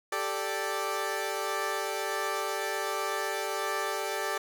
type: chord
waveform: 15% pulse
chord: G suspended second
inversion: none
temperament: equal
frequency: 392 / 440 / 587.3 Hz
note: G4 / A4 / D5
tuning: 0 / 0 / 0 cents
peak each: -28 dBFS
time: 0.12-4.38 s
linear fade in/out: 5 ms
effects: none